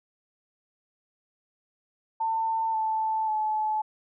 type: tone with pitch steps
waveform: sine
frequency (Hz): 896 / 878.6 / 861.5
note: A5 / A5 / A5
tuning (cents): +31 / -3 / -37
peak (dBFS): -24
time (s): 2.2-3.82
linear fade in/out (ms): 10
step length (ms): 540
effects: none